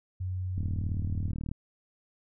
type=tone; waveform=sine; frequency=92.2 Hz; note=F#2; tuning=6 cents flat; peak=-30 dBFS; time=0.2-1.32 s; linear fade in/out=10 ms
type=click train; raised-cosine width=5 ms; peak=-23 dBFS; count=37; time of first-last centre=0.58-1.515 s; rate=38.5 Hz
effects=none